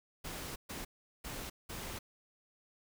pink noise bursts at uneven times, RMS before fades -43 dBFS, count 4, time 0.24-0.56 / 0.69-0.85 / 1.24-1.5 / 1.69-1.99 s, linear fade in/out 10 ms, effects none

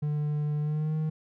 triangle tone with pitch glide, 149 to 156.05 Hz, D3 to D#3, +25 to +5 cents, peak -24 dBFS, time 0.02-1.1 s, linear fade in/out 10 ms, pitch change +80 cents, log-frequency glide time 0.58-0.95 s, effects none

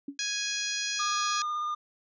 sine tone with exponential decay, 280.7 Hz, C#4, 22 cents sharp, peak -30 dBFS, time 0.08-0.18 s, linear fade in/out 5 ms, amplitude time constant 21 ms
harmonic tone, 830.6 Hz, G#5, in tune, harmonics 2 / 3 / 4 / 5 / 6 / 7 / 8, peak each -37 / -37 / -37 / -37 / -37 / -37 / -37 dBFS, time 0.19-1.42 s, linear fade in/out 2 ms
triangle tone with vibrato, 1213 Hz, D#6, 44 cents flat, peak -27 dBFS, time 0.99-1.75 s, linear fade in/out 10 ms, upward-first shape sine, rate 16 Hz, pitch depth 12 cents each way
effects resampled to 16000 Hz

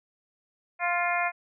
harmonic tone with a mistuned harmonic, 349.2 Hz, F4, in tune, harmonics 2 / 3 / 4 / 5 / 6 / 7, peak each -28 / -32 / -33 / -33 / -31 / -33 dBFS, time 0.79-1.32 s, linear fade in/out 50 ms, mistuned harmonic 6, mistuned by +16 cents, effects none

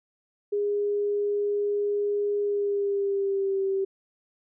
sine tone with pitch glide, 410 to 387.9 Hz, G#4 to G4, -22 to -18 cents, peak -23 dBFS, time 0.52-3.85 s, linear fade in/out 10 ms, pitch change -96 cents, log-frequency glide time 2.41-3.62 s, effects none

